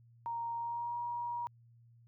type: tone with pitch glide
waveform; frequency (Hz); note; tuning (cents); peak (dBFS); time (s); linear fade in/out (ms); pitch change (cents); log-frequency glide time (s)
sine; 932.3 to 953; A#5 to A#5; 0 to +38; -35; 0.26-1.47; 0; +38; 0.56-0.97
effects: added 117 Hz sine -59 dBFS peak until 2.07 s